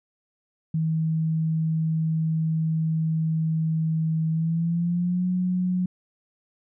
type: tone with pitch glide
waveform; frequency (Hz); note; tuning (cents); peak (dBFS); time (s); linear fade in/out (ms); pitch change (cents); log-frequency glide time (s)
sine; 160 to 181.68; D#3 to F#3; +49 to -31; -21; 0.74-5.86; 5; +220; 4.31-5.26
effects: none